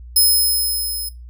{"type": "tone with level ramp", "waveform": "5% pulse", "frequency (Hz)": 5140, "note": "E8", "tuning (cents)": -45, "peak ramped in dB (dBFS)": [-4, -19], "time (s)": [0.16, 1.09], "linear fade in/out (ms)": 5, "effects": ["noise-tail reverb RT60 0.2 s tail -18 dB re dry", "added 60 Hz sine -34 dBFS peak until 1.29 s"]}